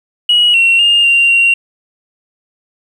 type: tone with pitch steps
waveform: sine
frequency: 2908 / 2730 / 2822 / 2771 / 2755 Hz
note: F#7 / F7 / F7 / F7 / F7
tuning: -31 / -40 / +17 / -14 / -24 cents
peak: -5 dBFS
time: 0.29-1.54 s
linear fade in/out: 5 ms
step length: 250 ms
effects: tanh soft clip ceiling -3 dBFS + 7-bit